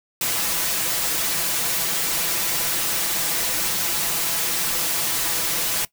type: noise with comb filter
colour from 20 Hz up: white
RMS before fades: -23 dBFS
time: 0.21-5.85 s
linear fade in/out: 2 ms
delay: 6 ms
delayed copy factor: +0.65
effects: noise-tail reverb RT60 0.1 s tail -19 dB re dry